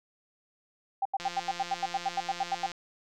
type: tone bursts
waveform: sine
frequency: 784 Hz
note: G5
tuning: in tune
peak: -25 dBFS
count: 15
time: 1.02-2.664 s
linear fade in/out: 5 ms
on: 34 ms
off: 81 ms
type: click train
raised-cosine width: 0.2 ms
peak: -22 dBFS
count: 265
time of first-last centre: 1.2-2.717 s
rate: 174 Hz
effects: none